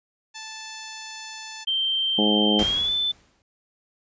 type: tone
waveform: 5% pulse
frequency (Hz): 878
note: A5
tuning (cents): -4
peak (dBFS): -22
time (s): 0.34-1.65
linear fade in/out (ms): 20
type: tone with pitch glide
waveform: sine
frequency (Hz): 3136 to 3520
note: G7 to A7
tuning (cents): 0 to 0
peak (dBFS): -21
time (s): 1.67-3.12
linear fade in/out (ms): 10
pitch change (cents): +200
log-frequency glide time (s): 2.6-2.92
type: harmonic tone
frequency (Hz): 105.3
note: G#2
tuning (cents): +24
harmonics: 2 / 3 / 4 / 5 / 6 / 7 / 8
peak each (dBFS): -22 / -25 / -27 / -29 / -34 / -32 / -33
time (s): 2.18-2.63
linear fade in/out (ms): 5
type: noise with exponential decay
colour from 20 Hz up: pink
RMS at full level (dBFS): -28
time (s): 2.59-3.42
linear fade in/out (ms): 1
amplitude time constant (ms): 180
effects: resampled to 16000 Hz